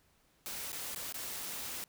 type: noise with dropouts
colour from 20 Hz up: white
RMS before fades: -41 dBFS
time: 0.46-1.84 s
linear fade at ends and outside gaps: 0 ms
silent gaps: 0.719-0.729 / 0.948-0.96 / 1.124-1.143 s
effects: pink hiss -70 dBFS RMS until 1.88 s